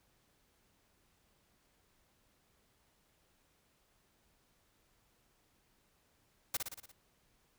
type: noise with echo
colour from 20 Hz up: white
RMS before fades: -34 dBFS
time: 6.54-6.57 s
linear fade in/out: 5 ms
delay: 58 ms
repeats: 6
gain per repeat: -4 dB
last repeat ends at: 6.918 s
effects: pink hiss -73 dBFS RMS until 7.58 s